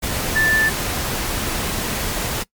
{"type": "tone in noise", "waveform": "sine", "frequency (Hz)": 1760, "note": "A6", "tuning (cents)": 0, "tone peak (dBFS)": -14, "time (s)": [0.35, 0.7], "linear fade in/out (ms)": 20, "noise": "pink", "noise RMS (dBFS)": -23, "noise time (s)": [0.02, 2.44], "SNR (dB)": 6, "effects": ["noise-tail reverb RT60 0.1 s tail -22 dB re dry", "MP3 96 kbps"]}